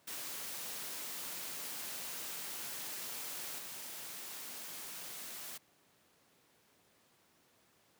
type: noise with level steps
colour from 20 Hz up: white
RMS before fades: -43 / -46 dBFS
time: 0.07-5.58 s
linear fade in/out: 10 ms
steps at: 3.58 s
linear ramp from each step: 10 ms
effects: pink hiss -69 dBFS RMS until 7.99 s + high-pass 150 Hz 12 dB/octave